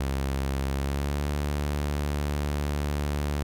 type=tone with pitch glide; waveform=sawtooth; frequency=68 to 72.88 Hz; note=C#2 to D2; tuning=-33 to -13 cents; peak=-22 dBFS; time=0-3.43 s; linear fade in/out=5 ms; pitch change=+120 cents; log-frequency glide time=0.7-1.27 s; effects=none